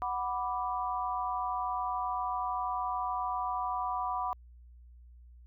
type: chord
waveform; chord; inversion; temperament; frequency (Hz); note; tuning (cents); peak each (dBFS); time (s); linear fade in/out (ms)
sine; B minor; second; equal; 740 / 987.8 / 1174.7; F#5 / B5 / D6; 0 / 0 / 0; -35 / -34 / -36; 0.02-4.33; 0
effects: added 60 Hz sine -51 dBFS peak until 5.46 s